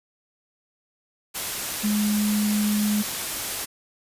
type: tone in noise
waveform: sine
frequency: 209.4 Hz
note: G#3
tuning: 15 cents sharp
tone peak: -20 dBFS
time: 1.83-3.03 s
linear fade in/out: 20 ms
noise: white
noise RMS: -29 dBFS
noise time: 1.34-3.66 s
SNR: +6 dB
effects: resampled to 32000 Hz